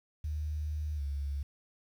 sine tone with pitch glide, 75.9 to 70.41 Hz, D#2 to C#2, -42 to +28 cents, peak -32 dBFS, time 0.24-1.43 s, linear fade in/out 5 ms, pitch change -130 cents, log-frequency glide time 0.96-1.01 s, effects 10-bit

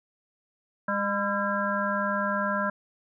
harmonic tone with a mistuned harmonic, 202.2 Hz, G#3, 46 cents flat, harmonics 1 / 3 / 5 / 7 / 8, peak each -31 / -31 / -31 / -31 / -31 dBFS, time 0.88-2.7 s, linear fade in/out 5 ms, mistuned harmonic 7, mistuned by -68 cents, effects none

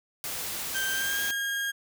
white noise, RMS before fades -34 dBFS, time 0.24-1.31 s, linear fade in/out 0 ms
35% pulse tone with pitch glide, 1568 to 1625.2 Hz, G6 to G#6, 0 to -38 cents, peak -26 dBFS, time 0.74-1.72 s, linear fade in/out 20 ms, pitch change +62 cents, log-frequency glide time 0.92-1.21 s
effects none

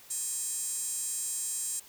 square tone with high-pass filter, 357.9 Hz, F4, 42 cents sharp, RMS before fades -34 dBFS, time 0.1-1.8 s, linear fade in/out 10 ms, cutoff 8000 Hz, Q 4.6, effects white hiss -54 dBFS RMS until 1.88 s

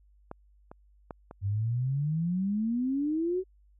clicks, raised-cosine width 1 ms, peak -24 / -30 / -24 / -29 dBFS, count 4, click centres 0.314 / 0.715 / 1.108 / 1.311 s
sine exponential sweep, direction up, 95.6 to 382.4 Hz, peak -26 dBFS, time 1.41-3.44 s, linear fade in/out 50 ms
effects added 50 Hz sine -58 dBFS peak until 3.79 s

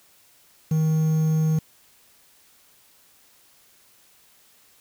triangle tone with quantisation, 157.5 Hz, D#3, 21 cents sharp, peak -16 dBFS, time 0.71-1.59 s, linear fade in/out 5 ms, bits 7, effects white hiss -57 dBFS RMS until 4.8 s

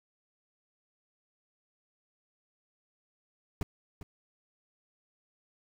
brown noise with echo, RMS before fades -30 dBFS, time 3.61-3.63 s, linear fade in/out 2 ms, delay 400 ms, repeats 1, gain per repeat -12 dB, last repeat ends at 4.03 s, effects none

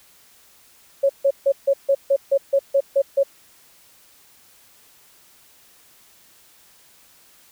sine tone bursts, 552 Hz, C#5, 7 cents flat, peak -13 dBFS, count 11, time 1.03-3.234 s, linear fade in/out 10 ms, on 64 ms, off 150 ms, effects white hiss -53 dBFS RMS until 7.51 s

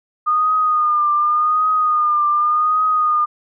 sine tone with vibrato, 1222 Hz, D#6, 32 cents flat, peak -13 dBFS, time 0.26-3.26 s, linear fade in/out 20 ms, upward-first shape triangle, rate 0.87 Hz, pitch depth 54 cents each way, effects none

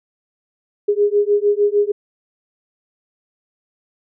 sine beating tone pair, 408.1 / 414.7 Hz, G#4 / G#4, -30 / -3 cents, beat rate 6.6 Hz, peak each -16 / -16 dBFS, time 0.88-1.92 s, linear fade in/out 10 ms, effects none

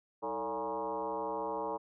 sine tone with frequency modulation, 698.5 Hz, F5, in tune, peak -33 dBFS, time 0.22-1.78 s, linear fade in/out 20 ms, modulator 126 Hz, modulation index 2.8, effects none

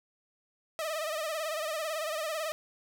sawtooth tone with vibrato, 627 Hz, D#5, 13 cents sharp, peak -28 dBFS, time 0.79-2.52 s, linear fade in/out 0 ms, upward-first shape sine, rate 18 Hz, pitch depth 84 cents each way, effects none

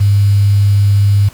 sine tone with quantisation, 100.8 Hz, G2, 49 cents sharp, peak -6 dBFS, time 0-1.29 s, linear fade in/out 10 ms, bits 5, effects pink hiss -40 dBFS RMS until 1.33 s + MP3 96 kbps

